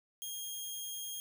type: tone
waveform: 10% pulse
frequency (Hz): 3242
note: G#7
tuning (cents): -42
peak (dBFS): -31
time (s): 0.22-1.2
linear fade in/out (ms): 0
effects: none